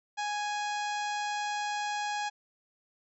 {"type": "harmonic tone", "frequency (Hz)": 830.6, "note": "G#5", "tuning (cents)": 0, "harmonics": [1, 2, 3, 4, 5, 6, 7, 8, 9], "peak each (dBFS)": [-32, -38, -42, -44, -46, -48, -49, -50, -51], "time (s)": [0.17, 2.3], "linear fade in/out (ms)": 20, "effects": []}